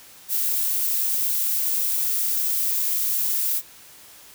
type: noise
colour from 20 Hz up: violet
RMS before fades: -23 dBFS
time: 0.28-3.62 s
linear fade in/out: 50 ms
effects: white hiss -47 dBFS RMS until 4.34 s

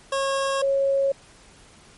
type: tone pair in turn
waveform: 25% pulse / sine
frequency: 545 / 548.8 Hz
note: C#5 / C#5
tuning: -29 / -17 cents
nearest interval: unison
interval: 12 cents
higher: second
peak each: -18 dBFS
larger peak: neither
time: 0.12-0.62 / 0.62-1.12 s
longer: neither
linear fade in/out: 5 ms
effects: pink hiss -51 dBFS RMS until 1.97 s + MP3 48 kbps

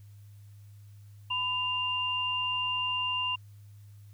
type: tone pair together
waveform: sine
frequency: 1002.8 / 2794 Hz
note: B5 / F7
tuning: +26 / 0 cents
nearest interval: octave + tritone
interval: 1774 cents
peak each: -33 / -29 dBFS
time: 1.3-3.36 s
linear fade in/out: 10 ms
effects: added 102 Hz sine -48 dBFS peak until 4.13 s + white hiss -68 dBFS RMS until 4.13 s

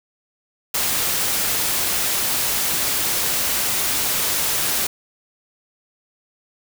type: noise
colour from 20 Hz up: white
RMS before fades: -21 dBFS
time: 0.74-4.87 s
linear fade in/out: 5 ms
effects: none

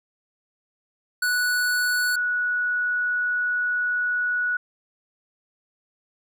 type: tone pair in turn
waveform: square / sine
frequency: 1476 / 1467.6 Hz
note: F#6 / F#6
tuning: -5 / -15 cents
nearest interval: unison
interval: 10 cents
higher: first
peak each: -21 dBFS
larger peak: neither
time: 1.22-2.16 / 2.16-4.57 s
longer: second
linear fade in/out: 5 ms
effects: none

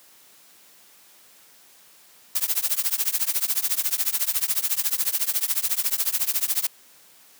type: noise with tremolo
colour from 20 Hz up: blue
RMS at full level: -20 dBFS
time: 2.35-6.67 s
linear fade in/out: 5 ms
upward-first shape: triangle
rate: 14 Hz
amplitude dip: 100%
effects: white hiss -53 dBFS RMS until 7.39 s + high-pass 150 Hz 12 dB/octave

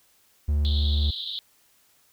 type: tone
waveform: triangle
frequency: 73.42 Hz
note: D2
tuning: in tune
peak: -18 dBFS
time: 0.48-1.11 s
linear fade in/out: 10 ms
type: band-pass noise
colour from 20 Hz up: white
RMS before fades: -33 dBFS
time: 0.65-1.39 s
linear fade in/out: 0 ms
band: 3300 to 4100 Hz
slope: 96 dB/octave
effects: white hiss -62 dBFS RMS until 2.12 s

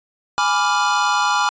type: chord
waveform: square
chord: G# diminished seventh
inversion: none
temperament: equal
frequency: 830.6 / 987.8 / 1174.7 / 1396.9 Hz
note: G#5 / B5 / D6 / F6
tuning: 0 / 0 / 0 / 0 cents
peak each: -22 dBFS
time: 0.38-1.49 s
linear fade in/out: 0 ms
effects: resampled to 16000 Hz

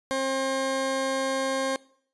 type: tone pair together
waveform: 20% pulse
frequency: 267 / 534 Hz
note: C4 / C5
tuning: +35 / +35 cents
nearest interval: octave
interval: 1200 cents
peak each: -25 / -24 dBFS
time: 0.11-1.76 s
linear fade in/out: 0 ms
effects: noise-tail reverb RT60 0.6 s tail -22 dB re dry + resampled to 24000 Hz

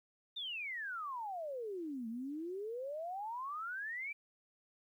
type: exponential two-way sweep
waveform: sine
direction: down then up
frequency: 3689 to 220 to 2374 Hz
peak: -39 dBFS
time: 0.36-4.13 s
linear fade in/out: 10 ms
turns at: 2.08 s
effects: 12-bit

